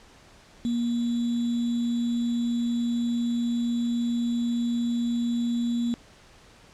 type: tone with sample-and-hold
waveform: sine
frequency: 236.9 Hz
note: A#3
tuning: 28 cents sharp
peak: -23 dBFS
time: 0.65-5.94 s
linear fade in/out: 0 ms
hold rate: 3675 Hz
effects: pink hiss -53 dBFS RMS until 6.73 s + low-pass 7000 Hz 12 dB/octave